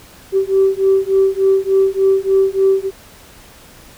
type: beating tone pair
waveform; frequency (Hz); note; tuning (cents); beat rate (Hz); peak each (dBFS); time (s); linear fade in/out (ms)
sine; 384.9 / 388.3; G4 / G4; -32 / -16; 3.4; -13; 0.32-2.91; 50
effects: tanh soft clip ceiling -4 dBFS + pink hiss -42 dBFS RMS until 3.97 s